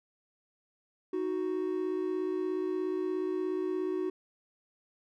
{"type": "tone pair together", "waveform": "triangle", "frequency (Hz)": [313.1, 370], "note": ["D#4", "F#4"], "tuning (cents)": [11, 0], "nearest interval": "minor third", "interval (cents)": 289, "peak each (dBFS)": [-33, -29], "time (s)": [1.13, 4.1], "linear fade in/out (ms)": 5, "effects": []}